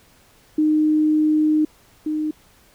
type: tone pair in turn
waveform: sine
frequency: 307.2 / 307.2 Hz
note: D#4 / D#4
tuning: -22 / -22 cents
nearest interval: unison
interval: 0 cents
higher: neither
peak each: -14 / -20 dBFS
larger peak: first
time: 0.58-1.65 / 2.06-2.31 s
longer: first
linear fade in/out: 5 ms
effects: pink hiss -54 dBFS RMS until 2.74 s